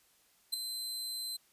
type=tone with ADSR envelope; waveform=sawtooth; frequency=4080 Hz; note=C8; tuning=44 cents flat; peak=-25 dBFS; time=0.52-1.37 s; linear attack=18 ms; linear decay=6 ms; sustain=-9 dB; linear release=10 ms; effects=white hiss -68 dBFS RMS until 1.52 s + resampled to 32000 Hz